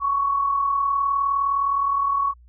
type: tone pair together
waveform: sine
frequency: 1078 / 1117.5 Hz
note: C#6 / C#6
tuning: -49 / +14 cents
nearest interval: minor second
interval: 63 cents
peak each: -29 / -19 dBFS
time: 0-2.34 s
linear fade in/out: 50 ms
effects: added 60 Hz sine -47 dBFS peak until 2.48 s